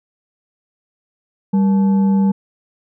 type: tone with frequency modulation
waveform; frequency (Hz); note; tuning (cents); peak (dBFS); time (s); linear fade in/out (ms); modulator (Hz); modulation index
sine; 196; G3; 0; -11; 1.53-2.32; 10; 671; 0.27
effects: none